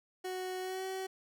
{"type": "tone with pitch glide", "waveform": "30% pulse", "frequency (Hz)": [370, 379.3], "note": ["F#4", "F#4"], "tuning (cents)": [0, 43], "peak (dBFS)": -34, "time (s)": [0.24, 1.07], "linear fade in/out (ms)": 10, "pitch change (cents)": 43, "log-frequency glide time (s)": [0.6, 0.85], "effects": []}